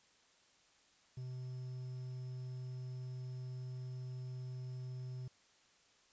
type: tone with quantisation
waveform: triangle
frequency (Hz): 127.3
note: C3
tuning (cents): -47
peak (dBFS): -40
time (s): 1.17-5.28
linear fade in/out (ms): 5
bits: 11
effects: white hiss -69 dBFS RMS until 6.12 s + resampled to 16000 Hz